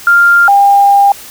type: tone pair in turn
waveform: sine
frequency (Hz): 1396.9 / 801.4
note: F6 / G5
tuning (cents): 0 / +38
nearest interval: minor seventh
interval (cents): 962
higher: first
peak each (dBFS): -3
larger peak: neither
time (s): 0.07-0.48 / 0.48-1.12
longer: second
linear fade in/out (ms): 2
effects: white hiss -31 dBFS RMS until 1.3 s